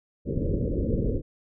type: low-pass noise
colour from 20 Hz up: pink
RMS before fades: -26 dBFS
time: 0.25-1.22 s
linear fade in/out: 50 ms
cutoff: 550 Hz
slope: 96 dB/octave
effects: none